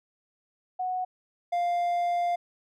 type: tone pair in turn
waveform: sine / triangle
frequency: 737 / 699.1 Hz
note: F#5 / F5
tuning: -7 / +2 cents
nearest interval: minor second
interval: 91 cents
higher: first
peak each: -27 / -22 dBFS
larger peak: second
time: 0.79-1.05 / 1.52-2.36 s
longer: second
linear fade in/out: 10 ms
effects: none